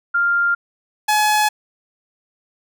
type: tone pair in turn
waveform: sine / sawtooth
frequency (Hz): 1396.9 / 848.2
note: F6 / G#5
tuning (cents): 0 / +36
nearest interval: major sixth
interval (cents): 864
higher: first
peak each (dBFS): -14 / -10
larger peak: second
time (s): 0.14-0.55 / 1.08-1.49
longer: neither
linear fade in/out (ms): 10
effects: none